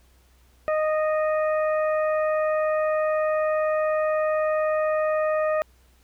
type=harmonic tone; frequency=619 Hz; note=D#5; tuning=9 cents flat; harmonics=1 / 2 / 3 / 4; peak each=-21 / -29 / -34 / -41 dBFS; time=0.68-5.62 s; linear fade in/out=0 ms; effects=added 62 Hz sine -56 dBFS peak until 6.03 s + pink hiss -62 dBFS RMS until 6.03 s